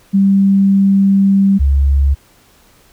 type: tone pair in turn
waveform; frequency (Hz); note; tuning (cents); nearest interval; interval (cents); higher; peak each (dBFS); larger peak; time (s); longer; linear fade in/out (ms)
sine; 196 / 69.3; G3 / C#2; 0 / 0; octave + tritone; 1800; first; -7 / -8; first; 0.13-1.59 / 1.59-2.15; first; 20
effects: pink hiss -49 dBFS RMS until 2.92 s